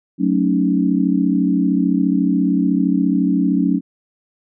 sine chord, D# half-diminished seventh, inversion first, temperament equal, 185 / 220 / 277.2 / 311.1 Hz, F#3 / A3 / C#4 / D#4, 0 / 0 / 0 / 0 cents, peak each -18 / -21 / -17 / -22 dBFS, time 0.18-3.81 s, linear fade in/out 50 ms, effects none

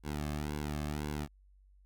sawtooth tone with flanger, 74.4 Hz, D2, 23 cents sharp, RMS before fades -37 dBFS, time 0.03-1.28 s, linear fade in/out 50 ms, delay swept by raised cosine 1.6 to 2.11 ms, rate 1.9 Hz, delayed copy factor -1, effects added 48 Hz sine -59 dBFS peak until 1.85 s

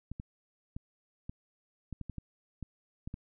clicks, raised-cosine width 5 ms, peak -27 dBFS, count 11, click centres 0.116 / 0.199 / 0.765 / 1.295 / 1.927 / 2.013 / 2.097 / 2.183 / 2.627 / 3.075 / 3.141 s, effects none

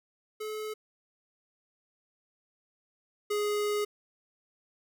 square tone pair in turn, 429.9 / 416 Hz, A4 / G#4, -40 / +3 cents, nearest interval minor second, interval 57 cents, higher first, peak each -35 / -28 dBFS, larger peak second, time 0.4-0.74 / 3.3-3.85 s, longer second, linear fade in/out 10 ms, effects none

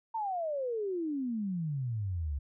sine exponential sweep, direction down, 924 to 67.2 Hz, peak -31 dBFS, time 0.14-2.39 s, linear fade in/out 10 ms, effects none

